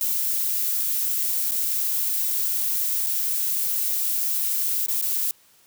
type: noise with dropouts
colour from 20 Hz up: violet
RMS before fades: -24 dBFS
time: 0.01-5.31 s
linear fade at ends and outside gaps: 1 ms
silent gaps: 1.511-1.518 / 3.064-3.068 / 4.862-4.883 / 5.014-5.023 s
effects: white hiss -57 dBFS RMS until 5.66 s + high-pass 60 Hz 12 dB/octave